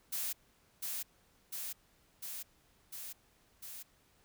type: noise with echo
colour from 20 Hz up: blue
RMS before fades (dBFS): -37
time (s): 0.12-0.33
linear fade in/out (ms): 10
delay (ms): 700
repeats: 5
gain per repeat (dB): -2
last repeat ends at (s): 3.83
effects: pink hiss -69 dBFS RMS until 4.24 s